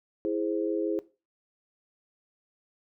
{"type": "chord", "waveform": "sine", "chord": "E augmented", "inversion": "none", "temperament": "equal", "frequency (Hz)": [329.6, 415.3, 523.3], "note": ["E4", "G#4", "B#4"], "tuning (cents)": [0, 0, 0], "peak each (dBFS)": [-29, -30, -34], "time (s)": [0.25, 0.99], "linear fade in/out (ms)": 0, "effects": ["noise-tail reverb RT60 0.3 s tail -18 dB re dry"]}